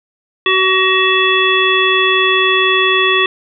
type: harmonic tone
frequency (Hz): 377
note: F#4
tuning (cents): +32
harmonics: 1 / 3 / 5 / 7 / 9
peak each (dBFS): -16 / -16 / -16 / -16 / -16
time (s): 0.46-3.26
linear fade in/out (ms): 2
effects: none